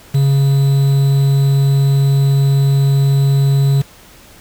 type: tone with quantisation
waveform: triangle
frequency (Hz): 138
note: C#3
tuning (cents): -7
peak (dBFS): -7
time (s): 0.14-3.82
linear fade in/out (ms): 10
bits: 5
effects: pink hiss -42 dBFS RMS until 4.4 s